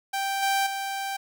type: tone with level steps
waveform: sawtooth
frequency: 784 Hz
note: G5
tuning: in tune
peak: -22 / -18 / -25 dBFS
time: 0.13-1.17 s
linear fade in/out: 10 ms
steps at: 0.42 / 0.66 s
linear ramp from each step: 10 ms
effects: none